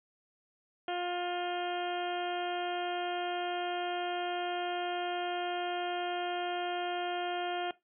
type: harmonic tone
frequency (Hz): 353.9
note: F4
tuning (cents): +23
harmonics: 1 / 2 / 3 / 4 / 5 / 6 / 7 / 8 / 9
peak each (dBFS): -37 / -35 / -48 / -43 / -48 / -51 / -49 / -48 / -45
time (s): 0.88-7.71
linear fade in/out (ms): 2
effects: noise-tail reverb RT60 0.2 s tail -18 dB re dry